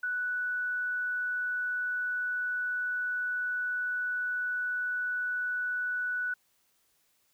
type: tone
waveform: sine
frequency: 1481 Hz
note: F#6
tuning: 1 cent sharp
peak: -29 dBFS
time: 0.03-6.34 s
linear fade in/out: 5 ms
effects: white hiss -71 dBFS RMS until 7.33 s